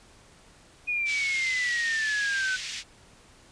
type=exponential sweep; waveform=sine; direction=down; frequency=2477 to 1498 Hz; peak=-25 dBFS; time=0.87-2.57 s; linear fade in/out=20 ms
type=band-pass noise; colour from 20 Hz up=pink; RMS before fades=-36 dBFS; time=1.05-2.84 s; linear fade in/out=50 ms; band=2100 to 6800 Hz; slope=24 dB/octave
effects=pink hiss -55 dBFS RMS until 3.51 s + resampled to 22050 Hz